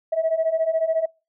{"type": "beating tone pair", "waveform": "sine", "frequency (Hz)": [637, 651], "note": ["D#5", "E5"], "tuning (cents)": [41, -22], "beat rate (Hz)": 14, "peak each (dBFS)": [-23, -20], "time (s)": [0.12, 1.06], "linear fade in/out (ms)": 10, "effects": ["noise-tail reverb RT60 0.3 s tail -26 dB re dry", "tanh soft clip ceiling -13 dBFS"]}